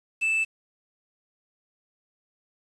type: tone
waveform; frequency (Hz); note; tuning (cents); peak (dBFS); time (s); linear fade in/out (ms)
triangle; 2637; E7; 0; -20; 0.21-0.45; 20
effects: resampled to 24000 Hz + 8-bit